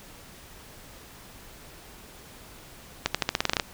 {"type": "accelerating click train", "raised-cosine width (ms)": 0.2, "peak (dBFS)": -5, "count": 11, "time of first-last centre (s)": [3.06, 3.598], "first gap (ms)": 86, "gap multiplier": 0.89, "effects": ["pink hiss -48 dBFS RMS until 3.73 s"]}